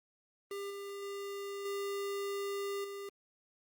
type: tone with level steps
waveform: square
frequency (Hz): 400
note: G4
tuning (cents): +35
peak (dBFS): -39 / -42 / -40 / -36 / -42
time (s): 0.51-3.09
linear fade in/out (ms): 2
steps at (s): 0.7 / 1.02 / 1.65 / 2.84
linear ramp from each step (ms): 5
effects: Opus 32 kbps